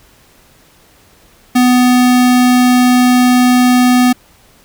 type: tone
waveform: square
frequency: 249 Hz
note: B3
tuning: 14 cents sharp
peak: -7 dBFS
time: 1.55-4.13 s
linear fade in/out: 10 ms
effects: pink hiss -47 dBFS RMS until 4.64 s